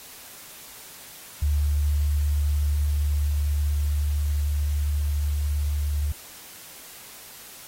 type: tone with level ramp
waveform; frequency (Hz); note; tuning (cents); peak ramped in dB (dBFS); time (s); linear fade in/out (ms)
sine; 73.42; D2; 0; -19 to -22; 1.42-6.12; 5
effects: white hiss -44 dBFS RMS until 7.67 s + AAC 48 kbps